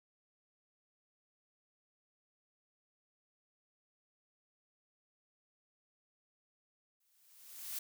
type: noise with exponential growth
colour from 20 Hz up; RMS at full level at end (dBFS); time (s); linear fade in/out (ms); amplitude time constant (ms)
blue; -39; 7-7.79; 5; 170
effects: none